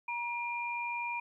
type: tone pair together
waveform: sine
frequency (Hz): 952.4 / 2400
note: A#5 / D7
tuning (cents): +37 / +37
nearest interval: octave + major third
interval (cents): 1600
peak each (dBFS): -36 / -36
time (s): 0.08-1.2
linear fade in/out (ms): 5
effects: 12-bit